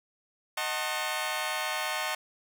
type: chord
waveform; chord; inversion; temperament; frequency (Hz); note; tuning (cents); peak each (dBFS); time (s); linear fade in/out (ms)
15% pulse; D# diminished seventh; none; just; 622.3 / 746.7 / 896 / 1075.3; D#5 / F#5 / A5 / C6; 0 / +16 / +31 / +47; -29; 0.57-2.15; 5
effects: none